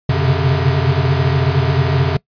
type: tone cluster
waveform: square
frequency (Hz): 90.3 / 127.3 / 132.5 / 137.3 / 146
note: F#2 / C3 / C3 / C#3 / D3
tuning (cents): -42 / -47 / +22 / -16 / -10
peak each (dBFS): -20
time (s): 0.09-2.17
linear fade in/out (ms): 5
effects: noise-tail reverb RT60 0.1 s tail -22 dB re dry + resampled to 11025 Hz